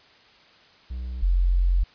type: tone pair in turn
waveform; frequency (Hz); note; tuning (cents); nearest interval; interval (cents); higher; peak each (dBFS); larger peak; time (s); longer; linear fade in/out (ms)
triangle / sine; 62 / 44.49; B1 / F1; +7 / +33; tritone; 574; first; -27 / -17; second; 0.9-1.22 / 1.22-1.84; second; 10
effects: white hiss -54 dBFS RMS until 1.94 s + resampled to 11025 Hz